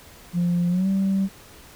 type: tone with pitch glide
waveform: sine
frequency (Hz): 174.61 to 193.74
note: F3 to G3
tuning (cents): 0 to -20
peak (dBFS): -17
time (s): 0.33-1.29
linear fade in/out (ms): 50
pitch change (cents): +180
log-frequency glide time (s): 0.69-0.88
effects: tanh soft clip ceiling -16 dBFS + pink hiss -47 dBFS RMS until 1.75 s